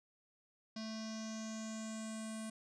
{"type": "tone with low-pass filter sweep", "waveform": "square", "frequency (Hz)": 220, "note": "A3", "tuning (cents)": 0, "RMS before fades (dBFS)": -44, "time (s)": [0.76, 2.5], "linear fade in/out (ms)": 5, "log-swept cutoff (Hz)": [5100, 9100], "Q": 5.7, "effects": []}